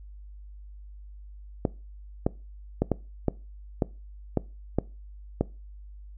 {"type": "clicks", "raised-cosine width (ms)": 2, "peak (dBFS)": -9, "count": 9, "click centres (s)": [1.652, 2.265, 2.82, 2.917, 3.283, 3.822, 4.373, 4.786, 5.41], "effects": ["noise-tail reverb RT60 0.3 s tail -21 dB re dry", "added 50 Hz sine -42 dBFS peak until 6.17 s"]}